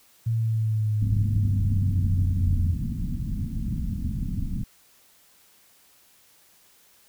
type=linear sweep; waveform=sine; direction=down; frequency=114.6 to 85.2 Hz; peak=-21 dBFS; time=0.26-2.75 s; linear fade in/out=10 ms
type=low-pass noise; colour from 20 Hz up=pink; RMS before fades=-28 dBFS; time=1.01-4.64 s; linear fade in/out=10 ms; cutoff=250 Hz; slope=48 dB/octave
effects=white hiss -58 dBFS RMS until 7.08 s